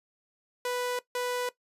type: tone pair in turn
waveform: sawtooth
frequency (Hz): 493.9 / 493.9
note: B4 / B4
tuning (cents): 0 / 0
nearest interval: unison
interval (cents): 0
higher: neither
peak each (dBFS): -25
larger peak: neither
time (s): 0.65-0.99 / 1.15-1.49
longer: neither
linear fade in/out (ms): 2
effects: noise-tail reverb RT60 0.1 s tail -17 dB re dry + resampled to 32000 Hz